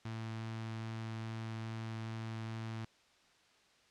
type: tone with notch filter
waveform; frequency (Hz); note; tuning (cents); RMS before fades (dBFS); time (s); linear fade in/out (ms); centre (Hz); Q
sawtooth; 112.2; A2; +34; -42; 0.05-2.85; 5; 500; 1.5
effects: white hiss -67 dBFS RMS until 3.9 s + low-pass 5000 Hz 12 dB/octave